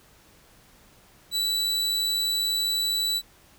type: tone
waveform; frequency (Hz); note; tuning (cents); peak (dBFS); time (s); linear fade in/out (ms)
40% pulse; 3951; B7; 0; -22; 1.31-3.22; 50
effects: pink hiss -56 dBFS RMS until 3.58 s